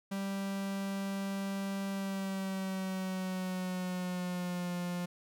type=tone with pitch glide; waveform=45% pulse; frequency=196 to 176.65 Hz; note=G3 to F3; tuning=0 to +20 cents; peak=-34 dBFS; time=0.11-5.06 s; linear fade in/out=10 ms; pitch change=-180 cents; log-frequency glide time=1.9-4.74 s; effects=none